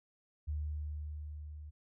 sine tone with level ramp, 75.2 Hz, D2, 42 cents sharp, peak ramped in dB -33 to -45 dBFS, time 0.47-1.71 s, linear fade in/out 20 ms, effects none

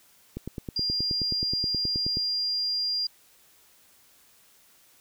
click train, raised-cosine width 3 ms, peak -20 dBFS, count 18, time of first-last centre 0.37-2.171 s, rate 9.44 Hz
sine tone, 4800 Hz, D8, 37 cents sharp, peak -25 dBFS, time 0.76-3.07 s, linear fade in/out 5 ms
effects white hiss -59 dBFS RMS until 5 s

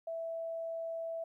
sine tone, 659.3 Hz, E5, in tune, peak -36 dBFS, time 0.07-1.24 s, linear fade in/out 5 ms, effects 13-bit

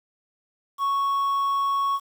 triangle tone with quantisation, 1108.7 Hz, C#6, in tune, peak -19 dBFS, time 0.78-2 s, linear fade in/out 50 ms, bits 8, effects none

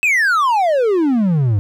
triangle exponential sweep, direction down, 2637 to 96 Hz, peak -10 dBFS, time 0.03-1.59 s, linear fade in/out 0 ms, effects none

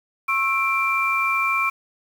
sine tone cluster, 1087 / 1322 / 2357 Hz, C#6 / E6 / D7, -34 / +5 / +6 cents, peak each -23 / -26 / -21 dBFS, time 0.28-1.7 s, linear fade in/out 10 ms, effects 7-bit

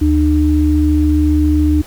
sine tone pair together, 75.6 / 302.4 Hz, D#2 / D#4, -49 / -49 cents, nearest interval 2 octaves, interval 2400 cents, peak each -12 dBFS, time 0.01-1.82 s, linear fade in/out 10 ms, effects pink hiss -38 dBFS RMS until 1.86 s

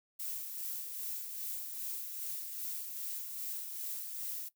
violet noise with tremolo, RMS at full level -39 dBFS, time 0.19-4.49 s, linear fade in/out 10 ms, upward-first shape sine, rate 2.5 Hz, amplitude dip 40%, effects noise-tail reverb RT60 0.1 s tail -17 dB re dry

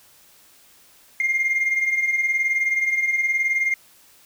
sine beating tone pair, 2100 / 2119 Hz, C7 / C7, +6 / +21 cents, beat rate 19 Hz, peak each -24 / -18 dBFS, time 1.2-3.74 s, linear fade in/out 2 ms, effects tanh soft clip ceiling -15 dBFS + white hiss -53 dBFS RMS until 4.25 s

